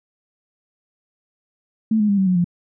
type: tone with pitch steps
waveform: sine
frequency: 220 / 210.1 / 200.6 / 191.52 / 182.87 / 174.61 Hz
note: A3 / G#3 / G3 / G3 / F#3 / F3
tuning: 0 / +20 / +40 / -40 / -20 / 0 cents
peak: -14 dBFS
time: 1.91-2.444 s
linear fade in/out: 5 ms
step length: 89 ms
effects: none